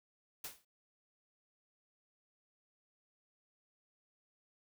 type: noise with exponential decay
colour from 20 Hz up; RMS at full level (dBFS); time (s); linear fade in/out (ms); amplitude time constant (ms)
white; -40; 0.44-0.65; 5; 44
effects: none